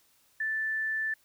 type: tone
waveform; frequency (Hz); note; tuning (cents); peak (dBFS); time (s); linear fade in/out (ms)
sine; 1760; A6; 0; -28; 0.4-1.14; 5
effects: white hiss -66 dBFS RMS until 1.24 s